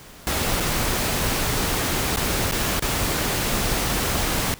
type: noise with dropouts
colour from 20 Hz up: pink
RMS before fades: -23 dBFS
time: 0.27-4.54 s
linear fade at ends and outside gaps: 0 ms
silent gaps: 0.601-0.605 / 2.161-2.171 / 2.512-2.522 / 2.795-2.823 s
effects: pink hiss -44 dBFS RMS until 4.59 s